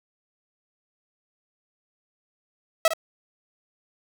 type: tone with echo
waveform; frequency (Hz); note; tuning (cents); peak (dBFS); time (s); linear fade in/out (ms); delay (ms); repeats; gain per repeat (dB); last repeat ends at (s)
sawtooth; 650; E5; -24; -11; 2.85-2.88; 2; 55; 1; -11; 2.935
effects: 8-bit